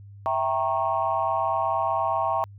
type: chord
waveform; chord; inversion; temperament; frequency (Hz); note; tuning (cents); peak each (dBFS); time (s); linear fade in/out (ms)
sine; E diminished seventh; none; equal with one note detuned; 659.3 / 784 / 932.3 / 1092.2; E5 / G5 / Bb5 / Db6; 0 / 0 / 0 / -26; -27; 0.26-2.44; 0
effects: tanh soft clip ceiling -12 dBFS + added 100 Hz sine -42 dBFS peak until 2.58 s